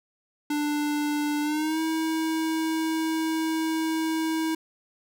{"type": "tone with pitch glide", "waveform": "square", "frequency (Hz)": [295.5, 320.4], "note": ["D4", "E4"], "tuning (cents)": [11, -49], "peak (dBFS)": -25, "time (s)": [0.5, 4.55], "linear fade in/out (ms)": 5, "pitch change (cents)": 140, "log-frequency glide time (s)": [1.42, 1.8], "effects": []}